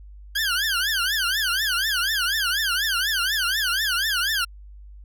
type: tone with vibrato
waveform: 20% pulse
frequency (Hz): 1573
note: G6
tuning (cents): +6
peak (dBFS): -16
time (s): 0.35-4.45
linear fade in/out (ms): 10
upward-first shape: triangle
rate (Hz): 4.1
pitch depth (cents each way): 260
effects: added 50 Hz sine -40 dBFS peak until 5.04 s

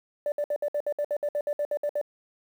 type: tone bursts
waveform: sine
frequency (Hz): 586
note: D5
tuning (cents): -4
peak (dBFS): -23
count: 15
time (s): 0.26-2.014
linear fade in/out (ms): 2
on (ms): 60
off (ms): 61
effects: tanh soft clip ceiling -21 dBFS + 9-bit

